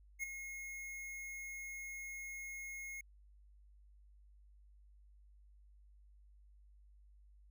square tone with ADSR envelope, 2160 Hz, C#7, 45 cents flat, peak -36 dBFS, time 0.19-3.01 s, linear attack 43 ms, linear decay 8 ms, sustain -9 dB, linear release 4 ms, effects added 50 Hz sine -60 dBFS peak until 7.5 s

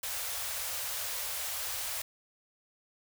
white band-stop noise, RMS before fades -36 dBFS, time 0.03-2.02 s, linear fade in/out 5 ms, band 110 to 470 Hz, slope 96 dB/octave, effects none

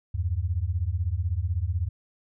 sine beating tone pair, 79.7 / 95.7 Hz, D#2 / G2, +42 / -41 cents, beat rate 16 Hz, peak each -27 dBFS, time 0.14-1.89 s, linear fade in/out 10 ms, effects none

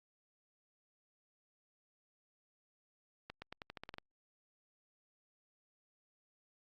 accelerating click train, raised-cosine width 0.3 ms, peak -29 dBFS, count 10, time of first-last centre 3.3-3.984 s, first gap 120 ms, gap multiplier 0.88, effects Opus 48 kbps

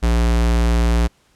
square tone, 58.1 Hz, A#1, 5 cents flat, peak -14 dBFS, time 0.02-1.08 s, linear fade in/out 20 ms, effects pink hiss -58 dBFS RMS until 1.35 s + low-pass 10000 Hz 12 dB/octave

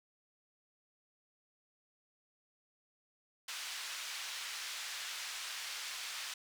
white band-pass noise, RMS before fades -43 dBFS, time 3.48-6.34 s, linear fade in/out 5 ms, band 1300 to 5200 Hz, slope 12 dB/octave, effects none

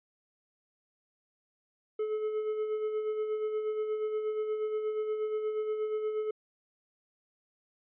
triangle tone with tremolo, 430 Hz, A4, 40 cents flat, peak -26 dBFS, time 1.99-6.31 s, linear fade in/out 5 ms, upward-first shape sine, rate 8.4 Hz, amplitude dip 45%, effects resampled to 8000 Hz

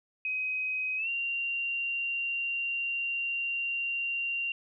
sine tone with pitch glide, 2523 to 2767 Hz, D#7 to F7, +23 to -17 cents, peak -29 dBFS, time 0.25-4.52 s, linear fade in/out 2 ms, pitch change +160 cents, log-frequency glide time 0.97-1.09 s, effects none

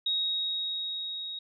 sine tone with level ramp, 3776 Hz, A#7, 22 cents sharp, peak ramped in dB -25 to -35 dBFS, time 0.06-1.39 s, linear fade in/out 5 ms, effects none

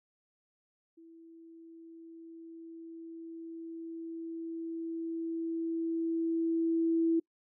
sine tone with level ramp, 329.6 Hz, E4, in tune, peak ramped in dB -52 to -24 dBFS, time 0.97-7.2 s, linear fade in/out 10 ms, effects noise-tail reverb RT60 0.1 s tail -26 dB re dry

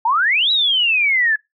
sine exponential two-way sweep, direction up then down, 868 to 3951 to 1697 Hz, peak -13 dBFS, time 0.05-1.36 s, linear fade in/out 5 ms, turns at 0.51 s, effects noise-tail reverb RT60 0.2 s tail -25 dB re dry

